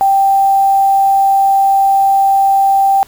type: tone with quantisation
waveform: sine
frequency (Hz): 784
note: G5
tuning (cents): 0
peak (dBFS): -7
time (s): 0.01-3.03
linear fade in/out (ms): 0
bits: 5
effects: pink hiss -43 dBFS RMS until 3.07 s